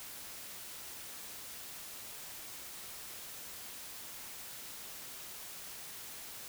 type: silence
effects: white hiss -47 dBFS RMS until 6.48 s